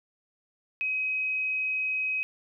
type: tone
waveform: sine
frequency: 2533 Hz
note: D#7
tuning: 30 cents sharp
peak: -26 dBFS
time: 0.81-2.23 s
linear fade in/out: 0 ms
effects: none